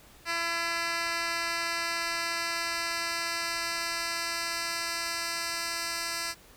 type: tone with band-pass filter sweep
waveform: 10% pulse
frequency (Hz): 336.8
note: E4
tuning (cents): +37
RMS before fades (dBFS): -32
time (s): 0.25-6.35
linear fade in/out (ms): 50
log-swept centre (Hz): 3200 to 5800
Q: 0.8
effects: pink hiss -55 dBFS RMS until 6.56 s